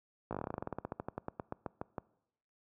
slowing click train, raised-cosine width 1 ms, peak -23 dBFS, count 26, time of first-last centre 0.31-1.982 s, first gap 17 ms, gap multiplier 1.1, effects noise-tail reverb RT60 0.8 s tail -23 dB re dry + high-pass 80 Hz 12 dB/octave

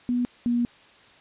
sine tone pair in turn, 244.7 / 239.4 Hz, B3 / A#3, -16 / +46 cents, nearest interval unison, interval 38 cents, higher first, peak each -21 / -20 dBFS, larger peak second, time 0.09-0.25 / 0.46-0.65 s, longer second, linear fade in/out 0 ms, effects white hiss -53 dBFS RMS until 1.2 s + resampled to 8000 Hz

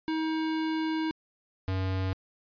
square tone pair in turn, 317.5 / 94.39 Hz, D#4 / F#2, +35 / +35 cents, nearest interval octave + major sixth, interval 2100 cents, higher first, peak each -28 dBFS, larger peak neither, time 0.08-1.11 / 1.68-2.13 s, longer first, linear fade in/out 0 ms, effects resampled to 11025 Hz

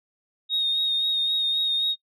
sine tone with vibrato, 3723 Hz, A#7, 3 cents flat, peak -20 dBFS, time 0.49-1.96 s, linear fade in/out 50 ms, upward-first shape sine, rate 3.8 Hz, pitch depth 24 cents each way, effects noise-tail reverb RT60 0.1 s tail -25 dB re dry + tanh soft clip ceiling -16 dBFS

